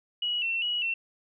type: tone with vibrato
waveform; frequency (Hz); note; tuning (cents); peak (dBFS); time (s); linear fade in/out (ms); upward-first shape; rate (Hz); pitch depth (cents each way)
sine; 2808; F7; +9; -26; 0.22-0.94; 5; square; 2.5; 65
effects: none